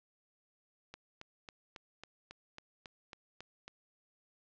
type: click train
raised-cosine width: 0.2 ms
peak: -29 dBFS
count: 11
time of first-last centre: 0.94-3.68 s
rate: 3.65 Hz
effects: low-pass 5000 Hz 12 dB/octave